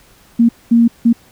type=tone bursts at uneven times; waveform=sine; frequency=233.1 Hz; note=A#3; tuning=in tune; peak=-6 dBFS; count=3; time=0.39-0.49 / 0.71-0.88 / 1.05-1.13 s; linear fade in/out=10 ms; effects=pink hiss -48 dBFS RMS until 1.31 s